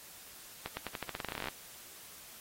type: accelerating click train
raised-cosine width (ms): 0.3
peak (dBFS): -21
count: 19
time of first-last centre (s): 0.66-1.485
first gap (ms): 110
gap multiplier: 0.88
effects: white hiss -52 dBFS RMS until 2.4 s + AAC 48 kbps